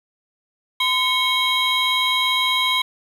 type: tone cluster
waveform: triangle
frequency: 1021 / 2194 / 3211 / 3846 Hz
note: C6 / C#7 / G7 / B7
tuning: -43 / -18 / +41 / -47 cents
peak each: -21 dBFS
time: 0.8-2.82 s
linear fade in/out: 5 ms
effects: 8-bit